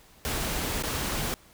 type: noise with dropouts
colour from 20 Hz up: pink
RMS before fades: -30 dBFS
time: 0.25-1.34 s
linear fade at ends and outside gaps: 0 ms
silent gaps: 0.824-0.836 s
effects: pink hiss -56 dBFS RMS until 1.53 s